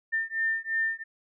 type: beating tone pair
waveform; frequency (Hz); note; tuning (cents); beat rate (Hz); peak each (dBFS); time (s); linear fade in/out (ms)
sine; 1800 / 1802.9; A6 / A6; +39 / +42; 2.9; -29 / -29; 0.12-1.04; 20
effects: none